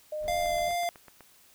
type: tone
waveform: sine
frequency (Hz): 610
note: D#5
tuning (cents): -34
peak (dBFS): -31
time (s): 0.12-0.69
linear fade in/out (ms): 5
type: noise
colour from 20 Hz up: brown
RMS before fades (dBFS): -44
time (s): 0.2-0.76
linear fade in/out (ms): 50
type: tone with vibrato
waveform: square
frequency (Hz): 694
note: F5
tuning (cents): -11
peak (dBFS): -28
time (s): 0.28-0.89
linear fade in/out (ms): 0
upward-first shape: sine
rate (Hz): 2.6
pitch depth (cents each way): 11
type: click train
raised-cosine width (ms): 0.5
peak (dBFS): -33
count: 7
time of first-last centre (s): 0.46-1.207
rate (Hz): 8.03
effects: white hiss -59 dBFS RMS until 1.54 s